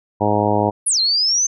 harmonic tone, 104.4 Hz, G#2, 10 cents sharp, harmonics 1 / 2 / 3 / 4 / 5 / 6 / 7 / 8 / 9, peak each -23 / -23 / -23 / -23 / -23 / -23 / -23 / -23 / -23 dBFS, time 0.2-0.71 s, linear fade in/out 20 ms
sine exponential two-way sweep, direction down then up, 11175 to 4082 to 6330 Hz, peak -14 dBFS, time 0.86-1.47 s, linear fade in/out 10 ms, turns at 1 s
effects none

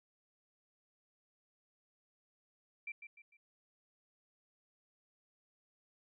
sine tone with echo, 2349 Hz, D7, in tune, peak -40 dBFS, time 2.87-2.92 s, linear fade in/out 5 ms, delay 150 ms, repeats 3, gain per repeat -8 dB, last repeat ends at 3.37 s, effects none

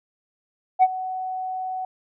sine tone with ADSR envelope, 747 Hz, F#5, 16 cents sharp, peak -8 dBFS, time 0.79-1.85 s, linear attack 38 ms, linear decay 42 ms, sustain -18 dB, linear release 3 ms, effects tanh soft clip ceiling -9 dBFS

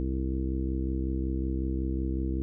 harmonic tone, 65.41 Hz, C2, in tune, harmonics 1 / 2 / 3 / 4 / 5 / 6 / 7, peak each -29 / -38 / -38 / -37 / -34 / -46 / -45 dBFS, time 0-2.42 s, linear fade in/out 0 ms, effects none

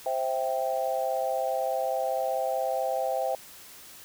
sine chord, C major, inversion none, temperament equal, 523.3 / 659.3 / 784 Hz, C5 / E5 / G5, 0 / 0 / 0 cents, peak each -30 dBFS, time 0.06-3.35 s, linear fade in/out 2 ms, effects white hiss -48 dBFS RMS until 4.04 s

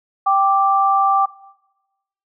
sine tone pair together, 784 / 1174.7 Hz, G5 / D6, 0 / 0 cents, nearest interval perfect fifth, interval 700 cents, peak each -15 dBFS, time 0.26-1.26 s, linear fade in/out 10 ms, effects noise-tail reverb RT60 1.0 s tail -20 dB re dry

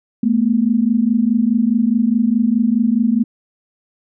sine tone pair together, 217.1 / 241.9 Hz, A3 / B3, -23 / -36 cents, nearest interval major second, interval 187 cents, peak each -15 dBFS, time 0.23-3.24 s, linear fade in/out 5 ms, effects none

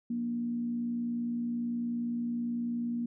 sine tone with frequency modulation, 237 Hz, A#3, 29 cents sharp, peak -30 dBFS, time 0.1-3.06 s, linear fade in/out 5 ms, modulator 58.8 Hz, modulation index 0.28, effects none

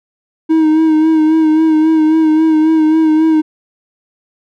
triangle tone with vibrato, 315.2 Hz, D#4, 23 cents sharp, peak -5 dBFS, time 0.49-3.42 s, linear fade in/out 20 ms, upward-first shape sine, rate 3.7 Hz, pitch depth 34 cents each way, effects none

